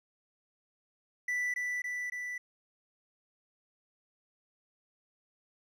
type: tone with echo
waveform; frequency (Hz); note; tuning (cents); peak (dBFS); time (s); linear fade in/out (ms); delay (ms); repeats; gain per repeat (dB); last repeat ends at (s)
triangle; 1975.5; B6; 0; -28; 1.28-1.54; 5; 280; 3; -2; 2.38
effects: none